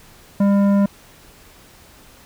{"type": "tone with tanh clipping", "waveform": "triangle", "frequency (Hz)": 200, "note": "G3", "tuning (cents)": 35, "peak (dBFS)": -14, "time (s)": [0.4, 0.86], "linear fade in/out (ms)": 5, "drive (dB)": 16, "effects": ["pink hiss -47 dBFS RMS until 2.25 s"]}